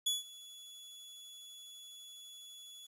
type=tone with ADSR envelope; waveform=sawtooth; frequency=3404 Hz; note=G#7; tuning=42 cents sharp; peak=-26 dBFS; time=0.06-2.87 s; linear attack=9 ms; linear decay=160 ms; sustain=-21 dB; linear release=13 ms; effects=resampled to 32000 Hz + 11-bit